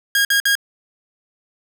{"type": "tone bursts", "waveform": "sawtooth", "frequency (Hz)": 1631, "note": "G#6", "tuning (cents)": -32, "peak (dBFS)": -10, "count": 3, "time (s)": [0.15, 0.553], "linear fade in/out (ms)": 2, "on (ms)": 99, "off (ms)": 53, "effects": []}